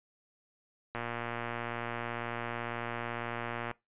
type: click train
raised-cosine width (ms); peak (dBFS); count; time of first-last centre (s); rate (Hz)
0.5; -21; 327; 0.95-3.713; 118
effects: noise-tail reverb RT60 0.2 s tail -21 dB re dry + resampled to 8000 Hz